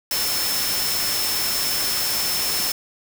sine tone in noise, 5300 Hz, E8, 9 cents sharp, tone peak -25 dBFS, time 0.11-2.72 s, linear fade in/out 2 ms, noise white, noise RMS -24 dBFS, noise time 0.11-2.72 s, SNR -4 dB, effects none

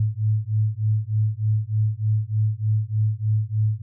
sine beating tone pair, 106.2 / 109.5 Hz, G#2 / A2, +39 / -8 cents, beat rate 3.3 Hz, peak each -22 dBFS, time 0-3.82 s, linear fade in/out 5 ms, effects none

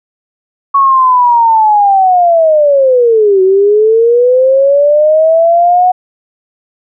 sine linear two-way sweep, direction down then up, 1115 to 372.3 to 737 Hz, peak -4 dBFS, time 0.74-5.92 s, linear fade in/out 10 ms, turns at 3.42 s, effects none

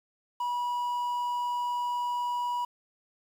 triangle tone with quantisation, 972 Hz, B5, 28 cents flat, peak -26 dBFS, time 0.4-2.65 s, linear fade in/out 5 ms, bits 9, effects none

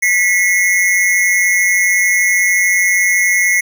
square tone pair together, 1975.5 / 2162 Hz, B6 / C#7, 0 / -44 cents, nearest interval major second, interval 156 cents, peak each -14 dBFS, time 0.02-3.61 s, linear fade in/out 10 ms, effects none

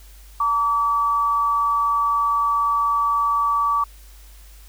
sine tone pair together, 912 / 1149 Hz, A#5 / D6, -38 / -38 cents, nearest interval major third, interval 400 cents, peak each -27 / -17 dBFS, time 0.4-3.84 s, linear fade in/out 5 ms, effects added 50 Hz sine -42 dBFS peak until 4.68 s + white hiss -51 dBFS RMS until 4.68 s

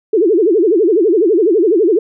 sine tone with vibrato, 384.3 Hz, G4, 34 cents flat, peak -8 dBFS, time 0.13-1.99 s, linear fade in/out 5 ms, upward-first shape sine, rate 12 Hz, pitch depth 290 cents each way, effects none

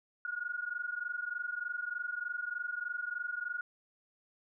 sine tone pair together, 1431 / 1454.3 Hz, F6 / F#6, +42 / -30 cents, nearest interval unison, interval 28 cents, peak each -38 / -38 dBFS, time 0.25-3.61 s, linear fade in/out 2 ms, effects none

